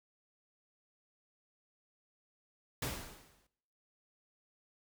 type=noise with exponential decay; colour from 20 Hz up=pink; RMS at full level=-35 dBFS; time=2.82-3.47 s; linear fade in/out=5 ms; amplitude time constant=140 ms; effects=noise-tail reverb RT60 0.8 s tail -20 dB re dry